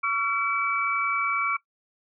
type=tone cluster; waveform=sine; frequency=1131 / 1361 / 2296 Hz; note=C#6 / F6 / D7; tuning=+34 / -45 / -40 cents; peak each=-27 dBFS; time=0.03-1.57 s; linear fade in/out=10 ms; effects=noise-tail reverb RT60 0.1 s tail -19 dB re dry